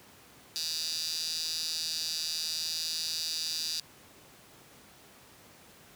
15% pulse tone with high-pass filter, 160.7 Hz, E3, 44 cents flat, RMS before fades -34 dBFS, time 0.56-3.8 s, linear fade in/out 0 ms, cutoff 4600 Hz, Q 5, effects pink hiss -55 dBFS RMS until 5.95 s + high-pass 100 Hz 12 dB/octave

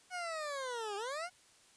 20% pulse linear two-way sweep, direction down then up, 740 to 393.2 to 740 Hz, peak -33 dBFS, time 0.1-1.3 s, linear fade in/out 50 ms, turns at 0.96 s, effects white hiss -64 dBFS RMS until 1.76 s + resampled to 22050 Hz

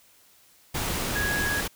sine tone in noise, 1661.2 Hz, G#6, in tune, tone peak -26 dBFS, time 1.15-1.61 s, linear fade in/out 10 ms, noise pink, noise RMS -29 dBFS, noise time 0.74-1.68 s, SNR 0 dB, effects white hiss -58 dBFS RMS until 1.75 s

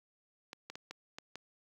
clicks, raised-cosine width 0.2 ms, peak -26 dBFS, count 6, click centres 0.531 / 0.7 / 0.755 / 0.91 / 1.185 / 1.356 s, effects high-pass 150 Hz 12 dB/octave + 10-bit

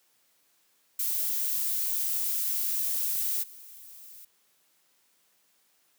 violet noise with level steps, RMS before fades -29 / -48 dBFS, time 0.99-4.25 s, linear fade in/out 5 ms, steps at 3.42 s, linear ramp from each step 20 ms, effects white hiss -68 dBFS RMS until 5.98 s + high-pass 150 Hz 12 dB/octave

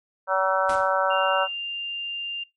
harmonic tone, 190 Hz, F#3, 46 cents sharp, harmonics 3 / 4 / 5 / 6 / 7 / 8, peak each -24 / -28 / -25 / -31 / -25 / -29 dBFS, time 0.27-1.48 s, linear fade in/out 50 ms
pink noise with exponential decay, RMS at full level -32 dBFS, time 0.69-0.97 s, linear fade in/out 5 ms, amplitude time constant 60 ms
sine tone, 2794 Hz, F7, in tune, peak -28 dBFS, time 1.1-2.44 s, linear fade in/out 10 ms
effects noise-tail reverb RT60 0.2 s tail -22 dB re dry + MP3 48 kbps

